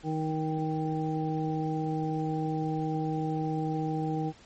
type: harmonic tone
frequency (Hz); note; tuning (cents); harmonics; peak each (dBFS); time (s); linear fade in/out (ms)
157.1; D#3; +17; 1 / 2 / 3 / 5; -31 / -32 / -37 / -35; 0.03-4.33; 50
effects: pink hiss -55 dBFS RMS until 4.45 s + MP3 32 kbps